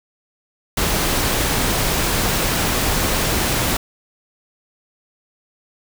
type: noise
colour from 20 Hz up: pink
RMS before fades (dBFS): -19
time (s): 0.77-3.77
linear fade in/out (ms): 5
effects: none